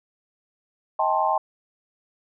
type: chord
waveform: sine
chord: A half-diminished seventh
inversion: second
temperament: just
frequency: 633.6 / 792 / 880 / 1056 Hz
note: Eb5 / G5 / A5 / C6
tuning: +31 / +18 / 0 / +16 cents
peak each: -26 / -24 / -24 / -25 dBFS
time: 0.99-1.38 s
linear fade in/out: 5 ms
effects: none